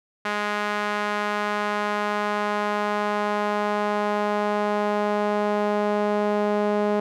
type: tone with band-pass filter sweep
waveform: sawtooth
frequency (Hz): 207.8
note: G#3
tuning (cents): +1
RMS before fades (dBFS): -24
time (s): 0.25-7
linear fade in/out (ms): 5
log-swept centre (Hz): 1500 to 560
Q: 1.1
effects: none